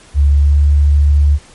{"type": "tone with pitch glide", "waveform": "sine", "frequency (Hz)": [71.3, 72.5], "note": ["C#2", "D2"], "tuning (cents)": [49, -22], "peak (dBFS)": -6, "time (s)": [0.14, 1.39], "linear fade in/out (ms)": 50, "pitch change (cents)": 29, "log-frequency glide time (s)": [0.33, 0.57], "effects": ["pink hiss -42 dBFS RMS until 1.54 s", "MP3 48 kbps"]}